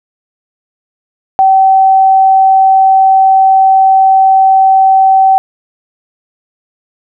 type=tone; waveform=sine; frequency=768 Hz; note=G5; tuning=36 cents flat; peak=-3 dBFS; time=1.39-5.38 s; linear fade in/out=0 ms; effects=none